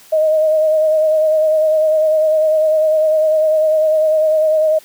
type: tone with vibrato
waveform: sine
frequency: 624 Hz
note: D#5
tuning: 5 cents sharp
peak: -10 dBFS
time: 0.12-4.79 s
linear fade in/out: 10 ms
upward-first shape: sine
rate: 10 Hz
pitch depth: 29 cents each way
effects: white hiss -44 dBFS RMS until 4.84 s + high-pass 100 Hz 12 dB/octave